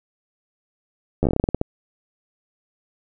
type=slowing click train; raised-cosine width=2 ms; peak=-6 dBFS; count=13; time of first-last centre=1.23-1.614 s; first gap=11 ms; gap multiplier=1.18; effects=none